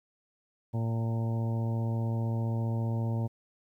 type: harmonic tone with a mistuned harmonic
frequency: 114.4 Hz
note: A#2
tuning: 32 cents flat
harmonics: 1 / 2 / 3 / 4 / 5 / 6 / 7 / 8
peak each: -28 / -36 / -43 / -46 / -44 / -50 / -49 / -47 dBFS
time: 0.73-3.28 s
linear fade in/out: 20 ms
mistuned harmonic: 7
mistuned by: -19 cents
effects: 11-bit